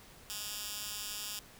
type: tone with high-pass filter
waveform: 10% pulse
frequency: 208.6 Hz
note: G#3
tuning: 8 cents sharp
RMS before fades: -41 dBFS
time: 0.3-1.39 s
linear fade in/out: 0 ms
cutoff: 4100 Hz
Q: 0.7
effects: pink hiss -56 dBFS RMS until 1.59 s